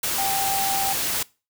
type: tone in noise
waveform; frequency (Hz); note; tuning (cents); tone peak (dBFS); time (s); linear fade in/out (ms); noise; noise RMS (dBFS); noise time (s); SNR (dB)
sine; 784; G5; 0; -24; 0.18-0.93; 5; white; -25; 0.03-1.23; -2
effects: noise-tail reverb RT60 0.3 s tail -22 dB re dry